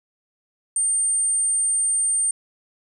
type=tone; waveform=sine; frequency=8780 Hz; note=C#9; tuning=18 cents flat; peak=-18 dBFS; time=0.76-2.31 s; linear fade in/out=2 ms; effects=none